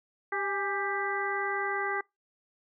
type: harmonic tone with a mistuned harmonic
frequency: 394.9 Hz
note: G4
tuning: 13 cents sharp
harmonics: 1 / 2 / 3 / 4 / 5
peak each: -35 / -35 / -35 / -35 / -35 dBFS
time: 0.32-2.01 s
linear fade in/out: 5 ms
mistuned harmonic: 2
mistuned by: +59 cents
effects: noise-tail reverb RT60 0.2 s tail -25 dB re dry